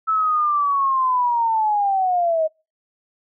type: linear sweep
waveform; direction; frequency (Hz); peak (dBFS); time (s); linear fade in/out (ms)
sine; down; 1314 to 622.3; -16; 0.07-2.48; 20
effects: noise-tail reverb RT60 0.3 s tail -26 dB re dry